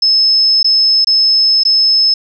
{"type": "tone with dropouts", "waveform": "sine", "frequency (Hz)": 5210, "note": "E8", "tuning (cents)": -21, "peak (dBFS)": -7, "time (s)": [0.02, 2.14], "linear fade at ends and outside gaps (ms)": 5, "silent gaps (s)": [[0.63, 0.644], [1.046, 1.07], [1.635, 1.651]], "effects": []}